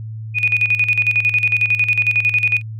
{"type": "tone with tremolo", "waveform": "sine", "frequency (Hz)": 2472, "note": "D#7", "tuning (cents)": -12, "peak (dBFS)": -11, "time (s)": [0.34, 2.62], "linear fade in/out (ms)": 50, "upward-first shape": "square", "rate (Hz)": 11, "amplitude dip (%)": 70, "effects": ["added 110 Hz sine -26 dBFS peak until 2.79 s"]}